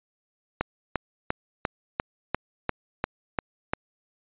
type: click train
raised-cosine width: 0.5 ms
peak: -9 dBFS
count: 10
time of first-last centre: 0.61-3.735 s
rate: 2.88 Hz
effects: resampled to 8000 Hz